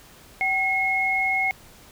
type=tone pair together; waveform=sine; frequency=766 / 2167 Hz; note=G5 / C#7; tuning=-40 / -40 cents; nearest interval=octave + tritone; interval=1800 cents; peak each=-26 / -21 dBFS; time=0.41-1.51 s; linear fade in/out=0 ms; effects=pink hiss -49 dBFS RMS until 1.91 s